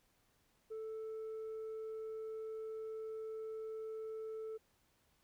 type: tone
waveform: sine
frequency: 440 Hz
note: A4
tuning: in tune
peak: -39 dBFS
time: 0.7-4.58 s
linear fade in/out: 20 ms
effects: tanh soft clip ceiling -41 dBFS + pink hiss -75 dBFS RMS until 5.23 s